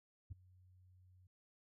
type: tone with ADSR envelope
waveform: sine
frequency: 91.7 Hz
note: F#2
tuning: 15 cents flat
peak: -39 dBFS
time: 0.3-1.27 s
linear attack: 19 ms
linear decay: 12 ms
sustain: -24 dB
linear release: 4 ms
effects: tanh soft clip ceiling -41 dBFS